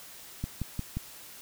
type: click train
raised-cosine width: 5 ms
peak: -19 dBFS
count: 4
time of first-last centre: 0.44-0.97 s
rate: 5.66 Hz
effects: white hiss -48 dBFS RMS until 1.41 s